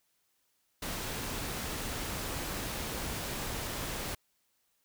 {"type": "noise", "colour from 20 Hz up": "pink", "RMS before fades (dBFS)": -37, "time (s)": [0.82, 4.15], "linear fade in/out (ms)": 5, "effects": ["white hiss -75 dBFS RMS until 4.84 s"]}